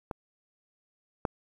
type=clicks; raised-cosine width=1 ms; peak=-20 / -13 dBFS; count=2; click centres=0.112 / 1.252 s; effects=9-bit